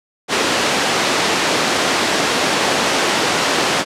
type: band-pass noise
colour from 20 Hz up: pink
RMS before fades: -17 dBFS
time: 0.28-3.85 s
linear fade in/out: 50 ms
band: 300 to 6300 Hz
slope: 12 dB/octave
effects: low-pass 11000 Hz 12 dB/octave